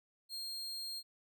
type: tone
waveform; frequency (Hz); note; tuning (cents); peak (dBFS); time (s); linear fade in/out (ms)
40% pulse; 4220; C8; +14; -39; 0.29-1.03; 50
effects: none